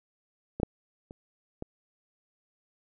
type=clicks; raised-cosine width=2 ms; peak=-20 / -9 / -30 / -22 dBFS; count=4; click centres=0.6 / 0.632 / 1.109 / 1.624 s; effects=none